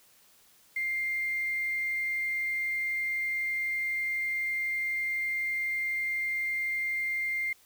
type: tone with quantisation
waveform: sine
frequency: 2104 Hz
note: C7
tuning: 9 cents sharp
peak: -28 dBFS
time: 0.76-7.53 s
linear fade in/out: 5 ms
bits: 8
effects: white hiss -61 dBFS RMS until 7.65 s